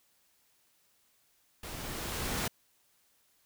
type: noise with level ramp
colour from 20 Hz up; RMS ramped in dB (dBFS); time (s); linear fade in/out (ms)
pink; -43 to -32; 1.63-2.48; 5
effects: white hiss -70 dBFS RMS until 3.45 s